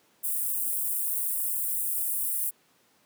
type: high-pass noise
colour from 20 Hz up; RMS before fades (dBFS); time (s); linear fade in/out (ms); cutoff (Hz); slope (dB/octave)
white; -29; 0.23-2.51; 20; 8700; 48
effects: pink hiss -64 dBFS RMS until 3.05 s + high-pass 200 Hz 12 dB/octave